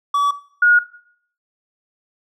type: tone pair in turn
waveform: triangle / sine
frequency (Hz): 1144 / 1441.3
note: D6 / F#6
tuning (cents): -46 / -46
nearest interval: major third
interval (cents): 400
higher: second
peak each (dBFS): -12 / -9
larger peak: second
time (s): 0.14-0.31 / 0.62-0.79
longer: neither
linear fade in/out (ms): 5
effects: noise-tail reverb RT60 0.6 s tail -17 dB re dry